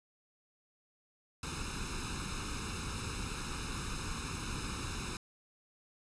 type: noise with comb filter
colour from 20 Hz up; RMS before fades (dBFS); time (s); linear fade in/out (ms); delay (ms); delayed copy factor
pink; -39; 1.43-5.17; 2; 0.77; +0.85
effects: resampled to 22050 Hz